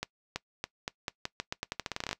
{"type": "accelerating click train", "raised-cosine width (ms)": 0.2, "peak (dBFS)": -15, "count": 20, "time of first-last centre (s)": [0.03, 2.13], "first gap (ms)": 330, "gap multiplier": 0.85, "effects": ["noise-tail reverb RT60 0.1 s tail -21 dB re dry"]}